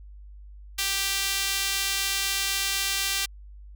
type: tone with high-pass filter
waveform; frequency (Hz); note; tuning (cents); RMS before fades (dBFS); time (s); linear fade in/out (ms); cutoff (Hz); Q
sawtooth; 392; G4; 0; -27; 0.78-3.26; 10; 2900; 0.87
effects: added 50 Hz sine -42 dBFS peak until 3.75 s